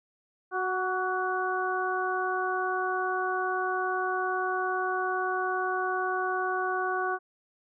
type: harmonic tone with a mistuned harmonic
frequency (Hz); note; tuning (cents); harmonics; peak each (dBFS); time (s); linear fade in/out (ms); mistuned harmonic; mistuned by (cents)
370; F#4; 0; 1 / 2 / 3 / 4; -32 / -32 / -32 / -32; 0.51-7.19; 50; 3; +30
effects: none